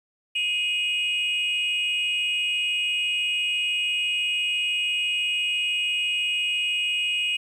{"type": "tone pair together", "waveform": "sine", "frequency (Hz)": [2503, 2877], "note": ["D#7", "F#7"], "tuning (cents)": [10, -49], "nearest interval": "major second", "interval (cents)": 241, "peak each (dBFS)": -23, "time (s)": [0.35, 7.37], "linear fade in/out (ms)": 10, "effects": ["tanh soft clip ceiling -19 dBFS", "9-bit"]}